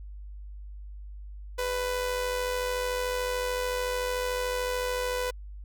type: tone with amplitude modulation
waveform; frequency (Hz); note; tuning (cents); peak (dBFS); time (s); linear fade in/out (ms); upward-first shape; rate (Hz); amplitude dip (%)
sawtooth; 497.7; B4; +13; -22; 1.58-5.31; 10; sine; 93.6; 45
effects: added 50 Hz sine -39 dBFS peak until 5.64 s